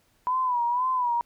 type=tone with vibrato; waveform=sine; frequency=987.8 Hz; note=B5; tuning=in tune; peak=-22 dBFS; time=0.27-1.21 s; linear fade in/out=0 ms; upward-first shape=sine; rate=2 Hz; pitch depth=79 cents each way; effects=pink hiss -66 dBFS RMS until 1.25 s